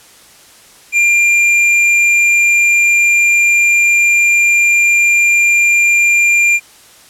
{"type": "tone with hard clipping", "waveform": "sine", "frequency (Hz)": 2391, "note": "D7", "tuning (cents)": 30, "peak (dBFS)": -9, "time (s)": [0.92, 6.6], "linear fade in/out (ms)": 50, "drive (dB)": 7, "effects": ["white hiss -42 dBFS RMS until 7.09 s", "low-pass 11000 Hz 12 dB/octave"]}